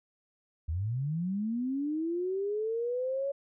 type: linear sweep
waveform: sine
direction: up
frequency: 73.42 to 563 Hz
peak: -29 dBFS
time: 0.68-3.32 s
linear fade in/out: 10 ms
effects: none